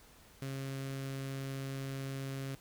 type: tone with notch filter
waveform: sawtooth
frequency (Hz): 135.4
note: C#3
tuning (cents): -40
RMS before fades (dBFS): -40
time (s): 0.42-2.55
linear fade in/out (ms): 0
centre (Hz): 870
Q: 1.6
effects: pink hiss -60 dBFS RMS until 2.6 s